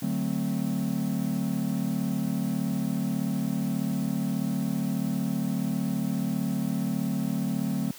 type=chord; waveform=triangle; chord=D dominant seventh; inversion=none; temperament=equal; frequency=146.83 / 185 / 220 / 261.6 Hz; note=D3 / F#3 / A3 / C4; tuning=0 / 0 / 0 / 0 cents; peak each=-31 / -28 / -28 / -30 dBFS; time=0.02-7.91 s; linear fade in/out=5 ms; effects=white hiss -46 dBFS RMS until 7.98 s + high-pass 80 Hz 12 dB/octave